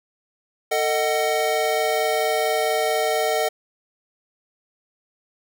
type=chord; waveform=square; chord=D# diminished; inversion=second; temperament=just; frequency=448 / 622.3 / 746.7 Hz; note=A4 / D#5 / F#5; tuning=+31 / 0 / +16 cents; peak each=-25 / -24 / -25 dBFS; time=0.71-3.49 s; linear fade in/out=10 ms; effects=none